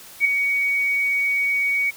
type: tone with ADSR envelope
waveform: sine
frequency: 2246 Hz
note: C#7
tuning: 22 cents sharp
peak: -11 dBFS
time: 0.2-1.91 s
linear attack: 50 ms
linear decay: 5 ms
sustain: -7 dB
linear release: 18 ms
effects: white hiss -43 dBFS RMS until 1.96 s